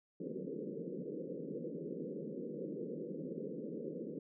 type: band-pass noise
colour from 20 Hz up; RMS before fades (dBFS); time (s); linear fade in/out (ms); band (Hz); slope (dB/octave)
white; -43; 0.2-4.19; 5; 150 to 520; 96
effects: none